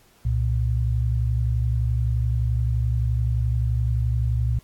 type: tone pair together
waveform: sine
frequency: 65.6 / 117.22 Hz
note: C2 / A#2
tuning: +5 / +10 cents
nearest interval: minor seventh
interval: 1005 cents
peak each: -22 dBFS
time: 0.25-4.59 s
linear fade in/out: 5 ms
effects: pink hiss -57 dBFS RMS until 4.63 s + AAC 64 kbps